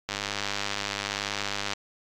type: click train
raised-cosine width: 0.2 ms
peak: -12 dBFS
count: 167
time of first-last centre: 0.09-1.734 s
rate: 101 Hz
effects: AAC 48 kbps